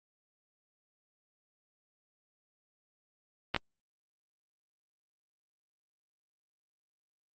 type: clicks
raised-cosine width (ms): 0.3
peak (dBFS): -12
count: 2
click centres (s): 3.546 / 3.563
effects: Opus 24 kbps